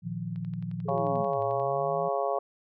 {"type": "chord", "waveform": "sine", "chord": "Bb suspended fourth", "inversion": "none", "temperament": "just", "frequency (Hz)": [116.54, 155.39, 174.81], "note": ["Bb2", "Eb3", "F3"], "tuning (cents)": [0, -2, 2], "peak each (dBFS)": [-37, -37, -34], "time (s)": [0.02, 1.26], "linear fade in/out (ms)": 50}
{"type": "click train", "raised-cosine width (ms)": 0.3, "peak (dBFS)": -38, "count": 15, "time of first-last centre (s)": [0.36, 1.599], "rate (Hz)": 11.3}
{"type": "linear two-way sweep", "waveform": "sine", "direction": "down then up", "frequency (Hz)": [430.5, 108.7, 171.2], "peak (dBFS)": -37, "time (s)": [0.85, 2.09], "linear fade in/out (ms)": 10, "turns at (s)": 1.4}
{"type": "harmonic tone", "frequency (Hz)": 138.4, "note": "C#3", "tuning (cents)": -2, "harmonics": [3, 4, 5, 6, 7, 8], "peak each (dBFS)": [-33, -30, -30, -37, -40, -35], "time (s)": [0.88, 2.39], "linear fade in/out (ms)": 5}
{"effects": []}